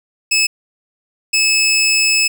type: tone bursts at uneven times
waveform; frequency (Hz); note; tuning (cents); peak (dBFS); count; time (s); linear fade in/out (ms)
20% pulse; 2600; E7; -24; -7; 2; 0.31-0.47 / 1.33-2.28; 10
effects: none